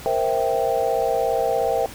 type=chord; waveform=sine; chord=C dominant seventh; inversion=third; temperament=equal; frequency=466.2 / 523.3 / 659.3 / 784 Hz; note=Bb4 / C5 / E5 / G5; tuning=0 / 0 / 0 / 0 cents; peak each=-24 dBFS; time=0.06-1.86 s; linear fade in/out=0 ms; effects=pink hiss -39 dBFS RMS until 1.94 s